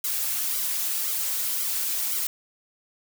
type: noise with flanger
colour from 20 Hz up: blue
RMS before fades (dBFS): -27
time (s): 0.04-2.27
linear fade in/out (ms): 2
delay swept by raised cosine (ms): 1.1 to 4.9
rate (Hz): 1.9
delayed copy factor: -1
effects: none